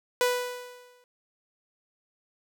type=tone with exponential decay; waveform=sawtooth; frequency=493.9 Hz; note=B4; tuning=in tune; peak=-16 dBFS; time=0.21-1.04 s; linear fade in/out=1 ms; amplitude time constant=180 ms; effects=none